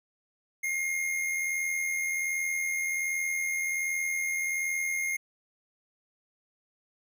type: tone with amplitude modulation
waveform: square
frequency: 2132 Hz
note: C7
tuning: 32 cents sharp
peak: -27 dBFS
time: 0.63-5.17 s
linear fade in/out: 10 ms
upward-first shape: sine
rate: 81.3 Hz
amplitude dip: 40%
effects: none